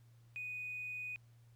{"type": "tone with tanh clipping", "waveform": "triangle", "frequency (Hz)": 2485, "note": "D#7", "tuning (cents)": -3, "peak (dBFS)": -40, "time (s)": [0.36, 1.16], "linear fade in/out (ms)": 0, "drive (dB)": 1, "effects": ["added 117 Hz sine -60 dBFS peak until 1.55 s", "pink hiss -75 dBFS RMS until 1.55 s"]}